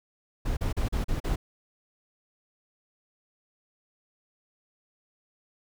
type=noise bursts; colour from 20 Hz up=brown; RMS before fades=-27 dBFS; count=6; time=0.45-1.36 s; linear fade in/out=10 ms; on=120 ms; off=38 ms; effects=none